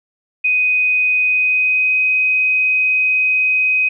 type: tone with pitch glide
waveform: sine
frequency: 2500 to 2516 Hz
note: D#7 to D#7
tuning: +8 to +19 cents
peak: -12 dBFS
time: 0.44-3.89 s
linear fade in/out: 10 ms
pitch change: +11 cents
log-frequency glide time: 1.26-1.98 s
effects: none